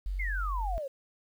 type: tone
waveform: sine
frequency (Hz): 47.02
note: F#1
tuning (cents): +29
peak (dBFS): -30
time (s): 0.06-0.78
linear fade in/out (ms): 0
type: exponential sweep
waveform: sine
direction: down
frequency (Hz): 2197 to 523.3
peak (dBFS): -33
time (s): 0.19-0.88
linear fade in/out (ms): 10
effects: 10-bit